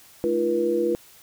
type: tone cluster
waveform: sine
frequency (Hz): 216.9 / 308.6 / 343.7 / 481.8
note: A3 / D#4 / F4 / B4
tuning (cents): -25 / -14 / -28 / -43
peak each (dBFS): -32 / -32 / -23 / -23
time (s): 0.24-0.95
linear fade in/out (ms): 0
effects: white hiss -51 dBFS RMS until 1.22 s